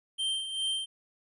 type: tone with tremolo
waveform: square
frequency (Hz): 3141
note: G7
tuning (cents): +3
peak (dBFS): -28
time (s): 0.18-0.86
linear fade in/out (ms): 20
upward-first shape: sine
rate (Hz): 2.5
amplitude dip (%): 60
effects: resampled to 24000 Hz